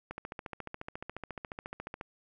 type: click train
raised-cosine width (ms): 0.5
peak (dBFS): -24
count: 28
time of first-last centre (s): 0.11-2.011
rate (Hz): 14.2
effects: none